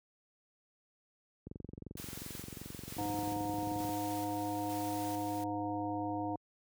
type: click train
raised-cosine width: 3 ms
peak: -31 dBFS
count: 56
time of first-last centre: 1.47-3.893 s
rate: 22.7 Hz
type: noise with tremolo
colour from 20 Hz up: white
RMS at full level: -47 dBFS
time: 1.97-5.44 s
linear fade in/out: 2 ms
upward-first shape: square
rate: 1.1 Hz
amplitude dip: 35%
type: harmonic tone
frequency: 102.8 Hz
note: G#2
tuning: 17 cents flat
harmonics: 1 / 3 / 5 / 7 / 9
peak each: -44 / -37 / -45 / -39 / -42 dBFS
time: 2.98-6.36 s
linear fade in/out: 5 ms
effects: high-pass 60 Hz 12 dB/octave